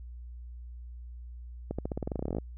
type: accelerating click train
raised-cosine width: 2 ms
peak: -19 dBFS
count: 18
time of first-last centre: 1.71-2.385 s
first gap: 76 ms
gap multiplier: 0.91
effects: added 60 Hz sine -41 dBFS peak until 2.57 s